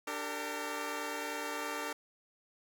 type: chord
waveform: 10% pulse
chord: G minor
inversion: second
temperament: equal with one note detuned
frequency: 293.7 / 392 / 455.3 Hz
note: D4 / G4 / Bb4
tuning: 0 / 0 / -41 cents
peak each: -32 / -36 / -31 dBFS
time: 0.07-1.93 s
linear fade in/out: 5 ms
effects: none